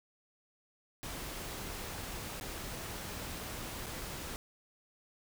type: noise with dropouts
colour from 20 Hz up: pink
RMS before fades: -42 dBFS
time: 1.03-4.36 s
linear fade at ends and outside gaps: 0 ms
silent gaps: 2.399-2.411 / 3.862-3.866 s
effects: none